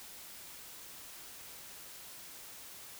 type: silence
effects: white hiss -50 dBFS RMS until 2.99 s